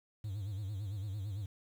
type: tone with vibrato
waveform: triangle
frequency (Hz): 100.6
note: G2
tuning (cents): +45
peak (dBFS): -34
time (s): 0.24-1.46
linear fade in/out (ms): 5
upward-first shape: sine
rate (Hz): 8.9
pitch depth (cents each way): 130
effects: tanh soft clip ceiling -30 dBFS + 10-bit